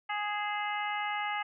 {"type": "harmonic tone with a mistuned harmonic", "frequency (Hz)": 415.3, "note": "G#4", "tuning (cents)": 0, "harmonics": [2, 3, 4, 5, 6, 7], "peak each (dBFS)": [-34, -38, -40, -37, -45, -43], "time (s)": [0.09, 1.43], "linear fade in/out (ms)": 10, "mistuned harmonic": 6, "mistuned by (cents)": 67, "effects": []}